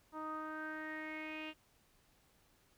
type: tone with low-pass filter sweep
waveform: sawtooth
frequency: 311.1 Hz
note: D#4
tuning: in tune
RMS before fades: -44 dBFS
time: 0.12-1.54 s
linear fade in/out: 50 ms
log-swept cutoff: 1100 to 2800 Hz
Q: 7.5
effects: pink hiss -71 dBFS RMS until 2.77 s